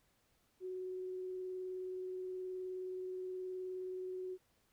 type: tone with vibrato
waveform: sine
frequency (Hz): 370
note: F#4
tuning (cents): 0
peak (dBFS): -40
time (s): 0.6-4.38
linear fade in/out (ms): 50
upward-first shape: sine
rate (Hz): 19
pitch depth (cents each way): 11
effects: pink hiss -75 dBFS RMS until 4.72 s